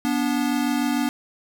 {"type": "tone pair together", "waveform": "square", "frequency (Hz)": [243.3, 290], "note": ["B3", "D4"], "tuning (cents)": [-26, -22], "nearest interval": "minor third", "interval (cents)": 304, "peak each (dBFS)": [-24, -24], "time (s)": [0.05, 1.09], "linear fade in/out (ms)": 0, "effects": []}